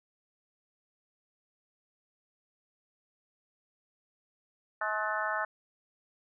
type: harmonic tone with a mistuned harmonic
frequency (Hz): 213.4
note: G#3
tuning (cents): +47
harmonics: 3 / 4 / 5 / 6 / 7 / 8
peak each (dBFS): -37 / -37 / -38 / -36 / -35 / -37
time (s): 4.81-5.45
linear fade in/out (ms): 5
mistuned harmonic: 8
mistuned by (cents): +59
effects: none